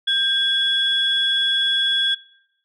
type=tone pair together; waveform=sine; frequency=1591 / 3371 Hz; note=G6 / G#7; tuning=+25 / +25 cents; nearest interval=octave + minor second; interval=1300 cents; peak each=-23 / -16 dBFS; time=0.07-2.15 s; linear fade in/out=10 ms; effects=noise-tail reverb RT60 0.8 s tail -23 dB re dry + tanh soft clip ceiling -10 dBFS